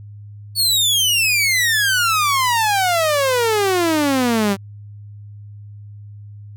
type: exponential sweep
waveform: sawtooth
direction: down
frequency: 4500 to 191.6 Hz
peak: -11 dBFS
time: 0.55-4.57 s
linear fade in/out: 50 ms
effects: added 103 Hz sine -34 dBFS peak until 6.56 s